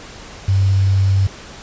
sine tone with quantisation, 96.9 Hz, G2, 20 cents flat, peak -11 dBFS, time 0.48-1.27 s, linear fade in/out 5 ms, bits 6, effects pink hiss -36 dBFS RMS until 1.62 s + resampled to 16000 Hz

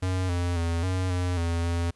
square tone with pitch steps, 92.5 / 87.7 / 84.2 / 92.5 / 89.7 / 84.5 / 85.3 Hz, F#2 / F2 / E2 / F#2 / F2 / E2 / F2, 0 / +8 / +37 / 0 / +47 / +43 / -40 cents, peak -25 dBFS, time 0.02-1.91 s, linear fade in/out 10 ms, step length 270 ms, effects pink hiss -66 dBFS RMS until 1.95 s + resampled to 24000 Hz

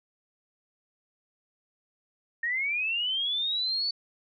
sine linear sweep, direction up, 1823 to 4516 Hz, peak -26 dBFS, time 2.43-3.91 s, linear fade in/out 5 ms, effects none

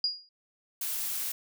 sine tone with exponential decay, 4861 Hz, D#8, 41 cents flat, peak -22 dBFS, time 0.04-0.29 s, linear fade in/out 2 ms, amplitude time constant 53 ms
blue noise, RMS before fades -33 dBFS, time 0.81-1.32 s, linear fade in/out 5 ms
effects none

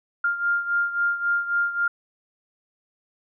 sine beating tone pair, 1400 / 1403.7 Hz, F6 / F6, +4 / +8 cents, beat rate 3.7 Hz, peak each -22 / -27 dBFS, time 0.24-1.88 s, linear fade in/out 5 ms, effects none

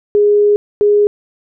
sine tone pair in turn, 413.5 / 413.5 Hz, G#4 / G#4, -8 / -8 cents, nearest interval unison, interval 0 cents, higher neither, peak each -7 dBFS, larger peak neither, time 0.15-0.56 / 0.81-1.07 s, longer first, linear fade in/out 0 ms, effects none

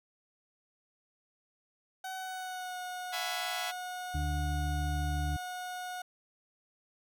30% pulse tone with pitch glide, 754 to 727.9 Hz, F#5 to F#5, +32 to -29 cents, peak -35 dBFS, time 2.04-6.02 s, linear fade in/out 5 ms, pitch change -61 cents, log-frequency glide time 2.16-2.78 s
10% pulse chord, C# minor seventh, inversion first, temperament just, 665.2 / 831.5 / 997.9 / 1108.7 Hz, E5 / G#5 / B5 / C#6, +16 / +2 / +18 / 0 cents, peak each -31 / -33 / -34 / -36 dBFS, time 3.12-3.72 s, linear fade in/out 20 ms
harmonic tone, 73.8 Hz, D2, 9 cents sharp, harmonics 1 / 2 / 4, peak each -31 / -37 / -43 dBFS, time 4.14-5.37 s, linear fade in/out 10 ms
effects none

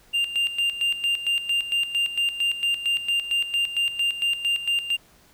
triangle tone with tremolo, 2794 Hz, F7, in tune, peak -18 dBFS, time 0.13-4.97 s, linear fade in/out 20 ms, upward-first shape square, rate 4.4 Hz, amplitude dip 70%, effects pink hiss -56 dBFS RMS until 5.33 s

